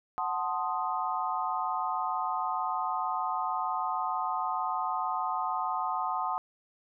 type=chord; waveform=sine; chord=F# diminished seventh; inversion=none; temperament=equal; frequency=740 / 880 / 1046.5 / 1244.5 Hz; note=F#5 / A5 / C6 / Eb6; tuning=0 / 0 / 0 / 0 cents; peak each=-34 dBFS; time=0.18-6.38 s; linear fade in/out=0 ms; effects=none